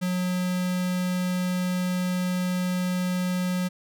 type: tone with notch filter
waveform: square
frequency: 181.4 Hz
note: F#3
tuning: 34 cents flat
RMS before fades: -26 dBFS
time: 0.01-3.69 s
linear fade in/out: 20 ms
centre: 740 Hz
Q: 1.5
effects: none